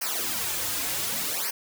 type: noise with flanger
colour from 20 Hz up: white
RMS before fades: -29 dBFS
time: 0.01-1.51 s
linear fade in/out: 10 ms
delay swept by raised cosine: 0.27 to 5.27 ms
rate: 0.67 Hz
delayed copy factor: -0.95
effects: none